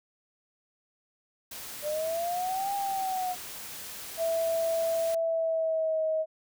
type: noise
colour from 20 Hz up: white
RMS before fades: -41 dBFS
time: 1.51-5.15 s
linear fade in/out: 5 ms
type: linear two-way sweep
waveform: sine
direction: up then down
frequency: 587.3 to 804 to 722 Hz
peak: -28 dBFS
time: 1.82-3.36 s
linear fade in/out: 50 ms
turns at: 2.74 s
type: tone with pitch glide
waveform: sine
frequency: 659.3 to 633.2 Hz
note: E5 to D#5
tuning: 0 to +30 cents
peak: -25 dBFS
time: 4.17-6.26 s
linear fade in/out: 50 ms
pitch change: -70 cents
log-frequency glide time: 5.23-6.03 s
effects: none